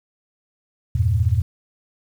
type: chord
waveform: sine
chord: E diminished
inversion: none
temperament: equal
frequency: 82.41 / 98 / 116.54 Hz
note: E2 / G2 / Bb2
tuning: 0 / 0 / 0 cents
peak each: -20 dBFS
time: 0.95-1.42 s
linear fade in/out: 5 ms
effects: 8-bit